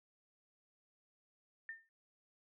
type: tone with exponential decay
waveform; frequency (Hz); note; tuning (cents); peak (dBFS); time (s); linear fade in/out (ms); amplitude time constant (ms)
sine; 1808; A6; +47; -40; 1.69-1.89; 1; 42
effects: none